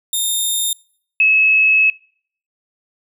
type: tone pair in turn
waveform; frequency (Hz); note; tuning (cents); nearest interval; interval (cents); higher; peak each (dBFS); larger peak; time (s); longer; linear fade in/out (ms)
10% pulse / sine; 3653 / 2583; A#7 / E7; -36 / -36; tritone; 600; first; -9; neither; 0.13-0.73 / 1.2-1.9; second; 2
effects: noise-tail reverb RT60 0.6 s tail -26 dB re dry